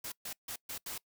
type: noise bursts at uneven times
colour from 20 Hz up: white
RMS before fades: -41 dBFS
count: 5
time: 0.04-0.12 / 0.25-0.33 / 0.48-0.56 / 0.69-0.78 / 0.86-0.98 s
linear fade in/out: 5 ms
effects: noise-tail reverb RT60 0.1 s tail -23 dB re dry